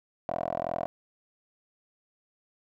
10% pulse tone with band-pass filter, 42.53 Hz, F1, 45 cents flat, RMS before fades -32 dBFS, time 0.29-0.86 s, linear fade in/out 0 ms, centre 690 Hz, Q 5.3, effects none

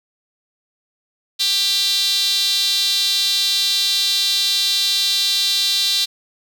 sawtooth tone with high-pass filter, 394.6 Hz, G4, 11 cents sharp, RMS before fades -18 dBFS, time 1.39-6.06 s, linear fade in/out 20 ms, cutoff 3900 Hz, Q 6.3, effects none

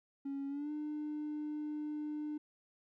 triangle tone with pitch glide, 277.2 to 300.5 Hz, C#4 to D4, 0 to +40 cents, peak -34 dBFS, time 0.25-2.38 s, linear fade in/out 10 ms, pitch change +140 cents, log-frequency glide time 0.48-0.71 s, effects tanh soft clip ceiling -33 dBFS

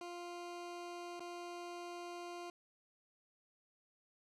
20% pulse tone with dropouts, 349.2 Hz, F4, in tune, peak -40 dBFS, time 0.01-2.5 s, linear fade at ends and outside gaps 2 ms, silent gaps 1.196-1.204 s, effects low-pass 8000 Hz 12 dB/octave

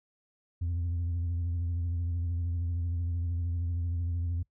sine tone with vibrato, 85.8 Hz, F2, 30 cents flat, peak -26 dBFS, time 0.61-4.43 s, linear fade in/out 10 ms, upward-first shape triangle, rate 13 Hz, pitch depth 58 cents each way, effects noise-tail reverb RT60 0.1 s tail -23 dB re dry + tanh soft clip ceiling -27 dBFS

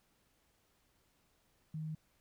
sine tone, 156.4 Hz, D#3, 9 cents sharp, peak -38 dBFS, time 1.74-1.95 s, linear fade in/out 5 ms, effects pink hiss -74 dBFS RMS until 2.2 s

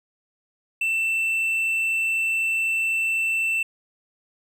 triangle tone, 2672 Hz, E7, 23 cents sharp, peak -19 dBFS, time 0.81-3.63 s, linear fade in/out 5 ms, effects none

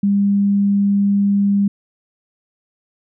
sine tone, 200.6 Hz, G3, 40 cents sharp, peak -12 dBFS, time 0.03-1.68 s, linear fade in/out 5 ms, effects none

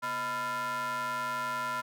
square ring-modulated tone, 189.1 Hz, F#3, 38 cents sharp, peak -29 dBFS, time 0.02-1.82 s, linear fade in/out 20 ms, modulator 1190 Hz, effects none

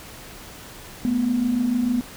sine tone pair together, 220.2 / 246.9 Hz, A3 / B3, +2 / 0 cents, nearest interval major second, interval 198 cents, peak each -25 / -19 dBFS, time 1.05-2.01 s, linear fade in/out 0 ms, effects tanh soft clip ceiling -11 dBFS + pink hiss -41 dBFS RMS until 2.16 s

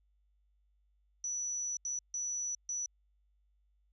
sine tone bursts at uneven times, 5920 Hz, F#8, in tune, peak -34 dBFS, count 4, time 1.24-1.77 / 1.85-1.99 / 2.14-2.55 / 2.69-2.86 s, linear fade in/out 2 ms, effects added 50 Hz sine -69 dBFS peak until 3.92 s

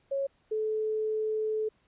sine tone pair in turn, 550 / 433.6 Hz, C#5 / A4, -14 / -25 cents, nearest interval major third, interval 411 cents, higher first, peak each -27 dBFS, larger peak neither, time 0.11-0.27 / 0.51-1.69 s, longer second, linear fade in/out 10 ms, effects pink hiss -69 dBFS RMS until 1.87 s + resampled to 8000 Hz

